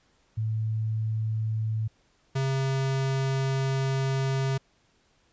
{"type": "tone pair in turn", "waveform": ["sine", "square"], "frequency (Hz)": [110, 134.4], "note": ["A2", "C3"], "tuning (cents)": [0, 47], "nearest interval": "minor third", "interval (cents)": 347, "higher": "second", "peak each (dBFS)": -25, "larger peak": "neither", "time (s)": [[0.37, 1.88], [2.35, 4.58]], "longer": "second", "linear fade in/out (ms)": 10, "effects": ["pink hiss -66 dBFS RMS until 5.32 s", "resampled to 16000 Hz"]}